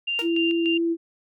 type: tone with tremolo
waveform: sine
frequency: 2788 Hz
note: F7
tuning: 4 cents flat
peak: -23 dBFS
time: 0.07-0.78 s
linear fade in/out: 10 ms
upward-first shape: square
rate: 3.4 Hz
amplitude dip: 65%
type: tone with exponential decay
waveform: sawtooth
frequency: 466.2 Hz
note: A#4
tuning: in tune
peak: -24 dBFS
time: 0.19-0.32 s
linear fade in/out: 1 ms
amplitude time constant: 28 ms
type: tone with vibrato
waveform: sine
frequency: 333.8 Hz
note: E4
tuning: 22 cents sharp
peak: -20 dBFS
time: 0.21-0.97 s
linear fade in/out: 50 ms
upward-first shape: sine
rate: 3.6 Hz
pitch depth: 10 cents each way
effects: none